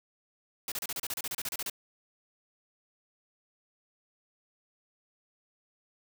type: noise bursts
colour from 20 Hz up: white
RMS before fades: -35 dBFS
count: 15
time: 0.68-1.698 s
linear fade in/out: 2 ms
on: 38 ms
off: 32 ms
effects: none